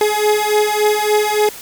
30% pulse beating tone pair, 420 / 423.5 Hz, G#4 / G#4, +19 / +34 cents, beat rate 3.5 Hz, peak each -13 dBFS, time 0.01-1.49 s, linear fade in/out 2 ms, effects white hiss -33 dBFS RMS until 1.61 s + MP3 96 kbps

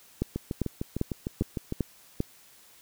two click trains, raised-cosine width 3 ms, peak -17 / -13 dBFS, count 10 / 6, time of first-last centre 0.36-1.724 / 0.22-2.204 s, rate 6.6 / 2.52 Hz, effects white hiss -56 dBFS RMS until 2.81 s

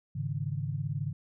sine chord, Ab suspended fourth, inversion none, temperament equal with one note detuned, 103.83 / 138.59 / 156.92 Hz, Ab2 / Db3 / Eb3, 0 / 0 / +15 cents, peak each -36 / -33 / -36 dBFS, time 0.15-1.13 s, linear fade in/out 10 ms, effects none

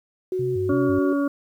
sine tone with pitch glide, 370 to 373 Hz, F#4 to F#4, 0 to +14 cents, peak -22 dBFS, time 0.32-1.13 s, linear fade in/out 2 ms, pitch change +14 cents, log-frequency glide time 0.74-0.96 s
sine tone with vibrato, 113.5 Hz, A#2, 46 cents flat, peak -27 dBFS, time 0.39-0.99 s, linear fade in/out 5 ms, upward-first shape square, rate 3 Hz, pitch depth 240 cents each way
harmonic tone, 283 Hz, C#4, 36 cents sharp, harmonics 1 / 2 / 4 / 5, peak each -20 / -28 / -33 / -35 dBFS, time 0.69-1.28 s, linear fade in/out 5 ms
effects 9-bit

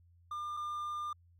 triangle tone pair in turn, 1201 / 1201 Hz, D6 / D6, +38 / +38 cents, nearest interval unison, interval 0 cents, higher neither, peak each -35 / -34 dBFS, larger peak second, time 0.31-0.57 / 0.57-1.13 s, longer second, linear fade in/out 5 ms, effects added 86 Hz sine -61 dBFS peak until 1.39 s

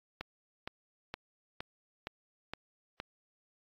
click train, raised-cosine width 0.3 ms, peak -22 dBFS, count 7, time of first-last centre 0.21-3.001 s, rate 2.15 Hz, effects AAC 32 kbps

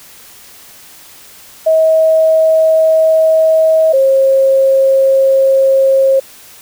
sine tone pair in turn, 639 / 537.3 Hz, D#5 / C5, +46 / +46 cents, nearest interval minor third, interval 300 cents, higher first, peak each -6 dBFS, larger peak neither, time 1.66-3.93 / 3.93-6.2 s, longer neither, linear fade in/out 10 ms, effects white hiss -38 dBFS RMS until 6.61 s

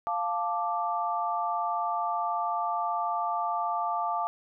sine chord, D minor, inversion first, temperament equal, 698.5 / 880 / 1174.7 Hz, F5 / A5 / D6, 0 / 0 / 0 cents, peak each -31 dBFS, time 0.07-4.27 s, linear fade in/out 0 ms, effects none

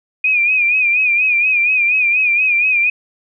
sine tone with vibrato, 2454 Hz, D#7, 25 cents flat, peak -11 dBFS, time 0.24-2.9 s, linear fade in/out 5 ms, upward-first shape sine, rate 4.2 Hz, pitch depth 73 cents each way, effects none

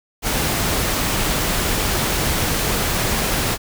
pink noise, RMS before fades -20 dBFS, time 0.22-3.58 s, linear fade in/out 50 ms, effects none

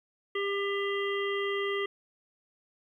harmonic tone, 399.1 Hz, G4, 31 cents sharp, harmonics 1 / 3 / 5 / 7 / 8, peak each -30 / -37 / -35 / -42 / -41 dBFS, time 0.35-1.86 s, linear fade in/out 5 ms, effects 11-bit

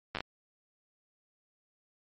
slowing click train, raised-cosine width 0.3 ms, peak -18 dBFS, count 5, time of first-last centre 0.15-0.206 s, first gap 9 ms, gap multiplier 1.3, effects MP3 32 kbps

